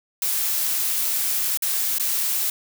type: noise with dropouts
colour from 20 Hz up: blue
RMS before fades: -23 dBFS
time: 0.22-2.5 s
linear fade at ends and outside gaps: 2 ms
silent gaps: 1.574-1.622 / 1.984-1.997 s
effects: none